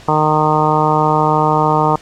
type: harmonic tone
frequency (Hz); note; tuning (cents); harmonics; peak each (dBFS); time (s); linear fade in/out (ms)
153.6; D#3; -22; 1 / 2 / 3 / 4 / 5 / 6 / 7 / 8; -18 / -21 / -19 / -22 / -18 / -16 / -20 / -20; 0.08-1.96; 5
effects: pink hiss -40 dBFS RMS until 2.01 s + low-pass 7000 Hz 12 dB/octave